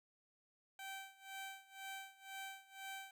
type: tone with tremolo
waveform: 15% pulse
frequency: 776 Hz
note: G5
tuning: 18 cents flat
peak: -39 dBFS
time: 0.79-3.11 s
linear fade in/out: 2 ms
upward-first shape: sine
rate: 2 Hz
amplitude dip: 90%
effects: none